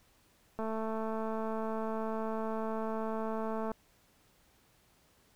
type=click train; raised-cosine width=1 ms; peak=-24 dBFS; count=692; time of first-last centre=0.59-3.717 s; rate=221 Hz; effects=pink hiss -67 dBFS RMS until 5.35 s